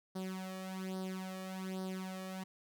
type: tone with flanger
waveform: sawtooth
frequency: 188 Hz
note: F#3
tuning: 28 cents sharp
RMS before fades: -42 dBFS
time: 0.15-2.44 s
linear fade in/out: 10 ms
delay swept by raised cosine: 0.2 to 1.7 ms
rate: 1.2 Hz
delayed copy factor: +0.75
effects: none